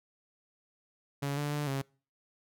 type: tone with pitch steps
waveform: sawtooth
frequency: 141 / 146.2 / 147.4 / 136.6 Hz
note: C#3 / D3 / D3 / C#3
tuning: +30 / -7 / +7 / -25 cents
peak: -27 dBFS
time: 1.22-1.82 s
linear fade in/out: 10 ms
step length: 150 ms
effects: noise-tail reverb RT60 0.4 s tail -25 dB re dry